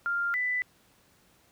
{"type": "tone pair in turn", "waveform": "sine", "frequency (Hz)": [1396.9, 1991], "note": ["F6", "B6"], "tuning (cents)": [0, 14], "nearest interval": "tritone", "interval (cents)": 614, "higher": "second", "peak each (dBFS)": -26, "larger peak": "neither", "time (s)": [[0.06, 0.34], [0.34, 0.62]], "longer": "neither", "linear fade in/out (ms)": 0, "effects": ["pink hiss -63 dBFS RMS until 1.51 s", "high-pass 60 Hz 12 dB/octave"]}